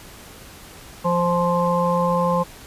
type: harmonic tone with a mistuned harmonic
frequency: 174.61 Hz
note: F3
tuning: in tune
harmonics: 1 / 3 / 5 / 6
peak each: -22 / -21 / -26 / -22 dBFS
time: 1.04-2.44 s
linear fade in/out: 20 ms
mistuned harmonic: 5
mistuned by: -22 cents
effects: pink hiss -42 dBFS RMS until 2.66 s + resampled to 32000 Hz